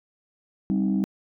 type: chord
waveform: sine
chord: C minor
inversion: second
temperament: equal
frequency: 196 / 261.6 / 311.1 Hz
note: G3 / C4 / Eb4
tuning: 0 / 0 / 0 cents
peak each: -21 / -27 / -27 dBFS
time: 0.7-1.04 s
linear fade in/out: 0 ms
effects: tanh soft clip ceiling -15 dBFS